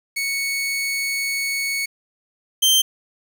sawtooth tone pair in turn, 2217 / 3135 Hz, C#7 / G7, 0 / -1 cents, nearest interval tritone, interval 599 cents, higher second, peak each -18 / -10 dBFS, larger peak second, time 0.16-1.86 / 2.62-2.82 s, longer first, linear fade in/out 10 ms, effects 8-bit

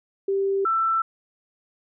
sine tone pair in turn, 392 / 1333.1 Hz, G4 / E6, 0 / +19 cents, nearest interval octave + major sixth, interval 2119 cents, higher second, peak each -20 / -19 dBFS, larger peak second, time 0.28-0.65 / 0.65-1.02 s, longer neither, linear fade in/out 5 ms, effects none

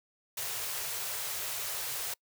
white band-stop noise, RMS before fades -36 dBFS, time 0.37-2.14 s, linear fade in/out 5 ms, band 150 to 370 Hz, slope 48 dB/octave, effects noise-tail reverb RT60 0.1 s tail -26 dB re dry + high-pass 80 Hz 12 dB/octave

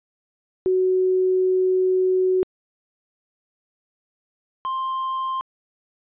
sine / triangle tone pair in turn, 371.7 / 1051.3 Hz, F#4 / C6, +8 / +8 cents, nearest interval octave + tritone, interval 1800 cents, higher second, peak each -16 / -21 dBFS, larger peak first, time 0.66-2.43 / 4.65-5.41 s, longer first, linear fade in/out 0 ms, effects resampled to 8000 Hz

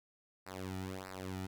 sawtooth tone with flanger, 94.1 Hz, F#2, 30 cents sharp, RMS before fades -43 dBFS, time 0.46-1.47 s, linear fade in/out 10 ms, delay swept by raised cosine 0.3 to 1.9 ms, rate 1.6 Hz, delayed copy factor -1, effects none

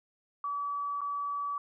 sine tone with dropouts, 1146 Hz, D6, 43 cents flat, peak -31 dBFS, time 0.44-1.58 s, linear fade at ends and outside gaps 2 ms, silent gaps 1.008-1.015 s, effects none

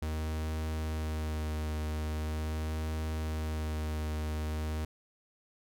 45% pulse tone with vibrato, 77.78 Hz, D#2, in tune, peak -32 dBFS, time 0.02-4.85 s, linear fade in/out 5 ms, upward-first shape sine, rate 0.42 Hz, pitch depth 17 cents each way, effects none

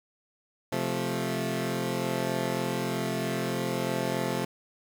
15% pulse chord, F major, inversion second, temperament equal with one note detuned, 130.81 / 174.61 / 218.4 Hz, C3 / F3 / A3, 0 / 0 / -13 cents, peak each -26 dBFS, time 0.72-4.45 s, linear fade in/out 5 ms, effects none

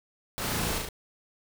pink noise with echo, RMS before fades -33 dBFS, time 0.38-0.78 s, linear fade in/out 0 ms, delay 36 ms, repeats 3, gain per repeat -2 dB, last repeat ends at 0.888 s, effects none

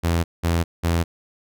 sawtooth tone bursts, 84.3 Hz, E2, 39 cents sharp, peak -14 dBFS, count 3, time 0.03-1.04 s, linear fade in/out 20 ms, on 210 ms, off 190 ms, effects none

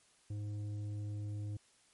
triangle tone with tanh clipping, 103.83 Hz, G#2, in tune, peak -39 dBFS, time 0.3-1.57 s, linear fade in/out 5 ms, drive 12 dB, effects white hiss -68 dBFS RMS until 1.93 s + MP3 48 kbps

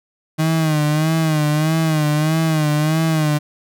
35% pulse tone with vibrato, 155.56 Hz, D#3, in tune, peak -13 dBFS, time 0.38-3.39 s, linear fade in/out 20 ms, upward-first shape sine, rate 1.6 Hz, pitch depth 72 cents each way, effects none

